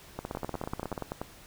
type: two click trains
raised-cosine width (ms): 1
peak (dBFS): -19 / -20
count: 10 / 14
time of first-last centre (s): 0.35-1.215 / 0.19-0.978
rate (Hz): 10.4 / 16.5
effects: pink hiss -52 dBFS RMS until 1.46 s